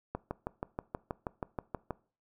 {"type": "click train", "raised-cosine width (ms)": 1, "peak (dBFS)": -20, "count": 12, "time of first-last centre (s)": [0.15, 1.907], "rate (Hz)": 6.26, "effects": ["noise-tail reverb RT60 0.4 s tail -21 dB re dry"]}